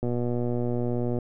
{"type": "click train", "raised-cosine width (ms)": 2, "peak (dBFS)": -16, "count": 141, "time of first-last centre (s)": [0.03, 1.187], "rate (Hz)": 121, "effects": []}